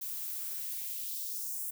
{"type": "noise with high-pass filter sweep", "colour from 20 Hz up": "violet", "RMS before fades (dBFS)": -38, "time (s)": [0.01, 1.71], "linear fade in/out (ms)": 10, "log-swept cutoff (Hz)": [560, 8900], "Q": 1.6, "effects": []}